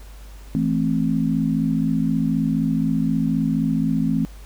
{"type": "chord", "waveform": "sine", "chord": "A minor", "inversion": "second", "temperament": "just", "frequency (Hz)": [165, 220, 264], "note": ["E3", "A3", "C4"], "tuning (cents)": [2, 0, 16], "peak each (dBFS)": -22, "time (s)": [0.55, 4.25], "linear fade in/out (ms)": 0, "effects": ["added 50 Hz sine -37 dBFS peak until 4.45 s", "pink hiss -49 dBFS RMS until 4.45 s"]}